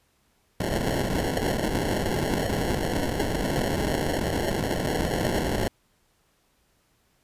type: noise with sample-and-hold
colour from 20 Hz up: blue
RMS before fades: -26 dBFS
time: 0.6-5.68 s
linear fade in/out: 2 ms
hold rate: 1225 Hz
effects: pink hiss -67 dBFS RMS until 7.23 s + resampled to 32000 Hz